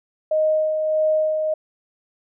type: tone with tremolo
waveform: sine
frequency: 622.3 Hz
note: D#5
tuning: in tune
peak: -15 dBFS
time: 0.31-1.54 s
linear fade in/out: 5 ms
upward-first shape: sine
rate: 1.6 Hz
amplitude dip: 40%
effects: none